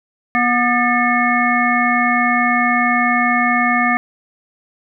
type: harmonic tone with a mistuned harmonic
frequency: 242.3 Hz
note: B3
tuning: 33 cents flat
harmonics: 1 / 3 / 5 / 7 / 9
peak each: -19 / -19 / -19 / -19 / -19 dBFS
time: 0.35-3.97 s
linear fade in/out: 0 ms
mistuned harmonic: 7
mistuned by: +79 cents
effects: none